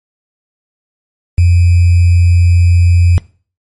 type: tone with sample-and-hold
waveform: sine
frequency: 87.31 Hz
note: F2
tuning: in tune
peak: -4 dBFS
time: 1.38-3.18 s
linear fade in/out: 0 ms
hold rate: 2450 Hz
effects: noise-tail reverb RT60 0.4 s tail -21 dB re dry + MP3 48 kbps